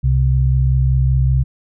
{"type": "tone pair together", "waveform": "sine", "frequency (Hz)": [65.41, 130.61], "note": ["C2", "C3"], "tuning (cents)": [0, -3], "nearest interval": "octave", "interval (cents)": 1197, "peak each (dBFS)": -14, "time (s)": [0.03, 1.44], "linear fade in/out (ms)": 20, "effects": []}